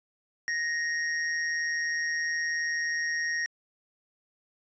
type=tone with amplitude modulation; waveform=square; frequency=1868 Hz; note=A#6; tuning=3 cents sharp; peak=-26 dBFS; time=0.48-3.46 s; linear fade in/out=0 ms; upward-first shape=sine; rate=159 Hz; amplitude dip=45%; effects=resampled to 16000 Hz